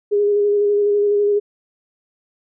sine tone with vibrato, 410.5 Hz, G#4, 20 cents flat, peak -13 dBFS, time 0.11-1.4 s, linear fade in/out 20 ms, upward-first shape square, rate 12 Hz, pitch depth 15 cents each way, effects none

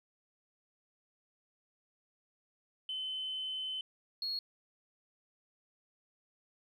sine tone pair in turn, 3050 / 4313 Hz, G7 / C#8, -48 / -48 cents, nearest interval tritone, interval 600 cents, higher second, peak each -35 / -33 dBFS, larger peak second, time 2.89-3.81 / 4.22-4.39 s, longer first, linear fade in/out 2 ms, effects tanh soft clip ceiling -30 dBFS

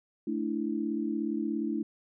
sine chord, A suspended fourth, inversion none, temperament equal with one note detuned, 220 / 292.6 / 329.6 Hz, A3 / D4 / E4, 0 / -6 / 0 cents, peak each -33 dBFS, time 0.27-1.83 s, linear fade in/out 5 ms, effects none

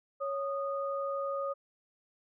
sine tone pair together, 554.4 / 1233.8 Hz, C#5 / D#6, 0 / -15 cents, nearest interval octave + major second, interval 1385 cents, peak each -33 / -36 dBFS, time 0.2-1.54 s, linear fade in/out 20 ms, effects none

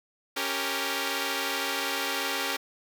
5% pulse chord, G diminished, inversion second, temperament equal, 277.2 / 392 / 466.2 Hz, Db4 / G4 / Bb4, 0 / 0 / 0 cents, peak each -21 dBFS, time 0.36-2.57 s, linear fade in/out 10 ms, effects none

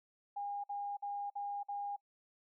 sine tone bursts, 811 Hz, G#5, 41 cents flat, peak -37 dBFS, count 5, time 0.36-1.964 s, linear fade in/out 10 ms, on 280 ms, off 51 ms, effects noise-tail reverb RT60 0.1 s tail -24 dB re dry

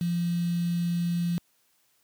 sine tone with quantisation, 172.4 Hz, F3, 22 cents flat, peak -24 dBFS, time 0.01-1.38 s, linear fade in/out 0 ms, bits 7, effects white hiss -68 dBFS RMS until 2.03 s + high-pass 80 Hz 12 dB/octave

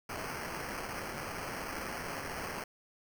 white noise with sample-and-hold, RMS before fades -40 dBFS, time 0.09-2.64 s, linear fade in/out 5 ms, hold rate 3675 Hz, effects none

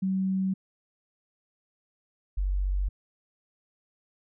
sine tone pair in turn, 190 / 47.5 Hz, F#3 / F#1, +46 / +46 cents, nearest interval 2 octaves, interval 2400 cents, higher first, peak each -24 dBFS, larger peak neither, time 0.02-0.54 / 2.37-2.89 s, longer neither, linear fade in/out 10 ms, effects none

